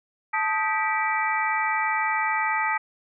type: tone cluster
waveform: sine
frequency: 877 / 1252 / 1574 / 1950 / 2319 Hz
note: A5 / D#6 / G6 / B6 / D7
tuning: -6 / +10 / +7 / -23 / -22 cents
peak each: -26 / -28 / -35 / -27 / -30 dBFS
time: 0.33-2.78 s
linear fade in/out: 10 ms
effects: none